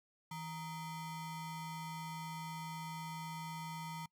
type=ring-modulated tone; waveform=square; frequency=548 Hz; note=C#5; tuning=20 cents flat; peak=-40 dBFS; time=0.31-4.06 s; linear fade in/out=5 ms; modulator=386 Hz; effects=noise-tail reverb RT60 0.1 s tail -24 dB re dry